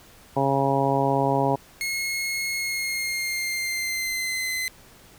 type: harmonic tone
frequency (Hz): 137.2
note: C#3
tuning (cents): -17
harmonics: 1 / 2 / 3 / 4 / 5 / 6 / 7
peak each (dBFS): -27 / -27 / -27 / -27 / -27 / -27 / -27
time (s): 0.36-1.56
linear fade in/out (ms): 10
type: tone with pitch glide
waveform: sawtooth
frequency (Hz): 2165 to 2045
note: C#7 to C7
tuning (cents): -41 to -40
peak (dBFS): -22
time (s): 1.81-4.68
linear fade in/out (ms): 0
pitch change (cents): -99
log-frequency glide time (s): 2.57-4.52
effects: pink hiss -51 dBFS RMS until 5.18 s